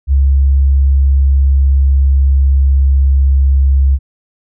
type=tone with pitch glide; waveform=sine; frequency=68.4 to 67.85 Hz; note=C#2 to C#2; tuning=-23 to -36 cents; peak=-6 dBFS; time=0.07-3.99 s; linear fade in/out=50 ms; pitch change=-13 cents; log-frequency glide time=0.49-3.77 s; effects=none